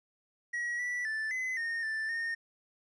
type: tone with pitch steps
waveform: triangle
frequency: 1912 / 1959 / 1759 / 2030 / 1839 / 1767 / 1835 Hz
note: A#6 / B6 / A6 / B6 / A#6 / A6 / A#6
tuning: +43 / -15 / -1 / +47 / -24 / +7 / -28 cents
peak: -30 dBFS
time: 0.53-2.35 s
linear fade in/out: 10 ms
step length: 260 ms
effects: resampled to 22050 Hz + 12-bit